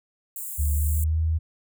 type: high-pass noise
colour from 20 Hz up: white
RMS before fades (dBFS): -34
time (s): 0.36-1.04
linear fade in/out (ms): 2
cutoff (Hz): 7100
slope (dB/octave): 96
type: tone with pitch glide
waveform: sine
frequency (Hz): 73.42 to 80.07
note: D2 to E2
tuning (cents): 0 to -50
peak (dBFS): -20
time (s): 0.58-1.39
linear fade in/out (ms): 20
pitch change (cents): +150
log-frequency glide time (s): 0.73-1.19
effects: none